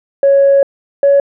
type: tone pair in turn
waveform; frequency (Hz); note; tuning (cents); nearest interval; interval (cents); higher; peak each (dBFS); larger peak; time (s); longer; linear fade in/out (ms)
sine; 554.4 / 560.8; C#5 / C#5; 0 / +20; unison; 20; second; -4; neither; 0.23-0.63 / 1.03-1.2; first; 2
effects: tanh soft clip ceiling -2 dBFS